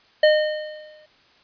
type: tone with exponential decay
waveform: square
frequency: 612 Hz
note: D#5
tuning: 29 cents flat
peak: -11 dBFS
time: 0.23-1.06 s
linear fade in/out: 5 ms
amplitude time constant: 180 ms
effects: white hiss -56 dBFS RMS until 1.43 s + resampled to 11025 Hz